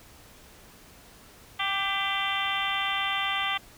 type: harmonic tone with a mistuned harmonic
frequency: 392 Hz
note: G4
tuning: in tune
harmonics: 2 / 3 / 4 / 5 / 6 / 7 / 8 / 9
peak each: -34 / -32 / -37 / -32 / -36 / -35 / -33 / -36 dBFS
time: 1.59-3.58 s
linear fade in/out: 10 ms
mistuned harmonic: 5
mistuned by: +40 cents
effects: pink hiss -52 dBFS RMS until 3.77 s